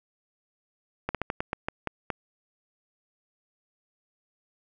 slowing click train, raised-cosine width 0.5 ms, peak -13 dBFS, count 9, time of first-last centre 1.09-2.102 s, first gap 57 ms, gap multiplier 1.22, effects none

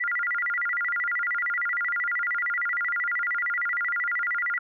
sine tone with vibrato, 1661.2 Hz, G#6, in tune, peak -24 dBFS, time 0-4.59 s, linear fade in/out 10 ms, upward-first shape square, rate 13 Hz, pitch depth 290 cents each way, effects none

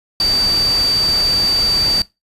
sine tone in noise, 4635 Hz, D8, 24 cents flat, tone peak -13 dBFS, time 0.2-2.02 s, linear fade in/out 2 ms, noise pink, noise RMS -25 dBFS, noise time 0.2-2.02 s, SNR +9 dB, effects noise-tail reverb RT60 0.2 s tail -19 dB re dry + resampled to 32000 Hz

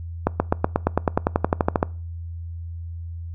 accelerating click train, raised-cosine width 1 ms, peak -3 dBFS, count 17, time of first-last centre 0.27-1.829 s, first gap 130 ms, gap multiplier 0.96, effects noise-tail reverb RT60 0.4 s tail -23 dB re dry + added 84 Hz sine -30 dBFS peak until 3.34 s

